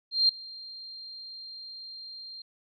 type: tone with ADSR envelope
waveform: sine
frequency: 4186 Hz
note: C8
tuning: in tune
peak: -17 dBFS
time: 0.11-2.42 s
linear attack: 180 ms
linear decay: 4 ms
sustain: -23 dB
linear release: 5 ms
effects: none